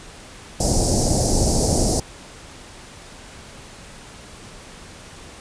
pink band-stop noise, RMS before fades -18 dBFS, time 0.6-2 s, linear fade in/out 5 ms, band 790 to 4800 Hz, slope 48 dB/octave, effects pink hiss -41 dBFS RMS until 5.4 s + resampled to 22050 Hz

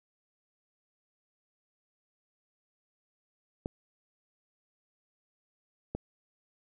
clicks, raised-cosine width 2 ms, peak -20 dBFS, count 2, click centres 3.659 / 5.95 s, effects none

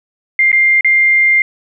sine tone with dropouts, 2100 Hz, C7, 6 cents sharp, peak -7 dBFS, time 0.39-1.42 s, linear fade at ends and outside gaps 2 ms, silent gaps 0.517-0.528 / 0.809-0.846 s, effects none

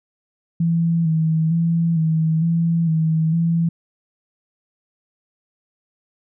sine tone with vibrato, 163.4 Hz, E3, 15 cents flat, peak -15 dBFS, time 0.6-3.69 s, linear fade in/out 5 ms, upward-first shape square, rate 1.1 Hz, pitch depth 38 cents each way, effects none

